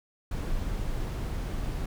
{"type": "noise", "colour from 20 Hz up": "brown", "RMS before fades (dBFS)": -31, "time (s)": [0.31, 1.86], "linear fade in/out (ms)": 5, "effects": []}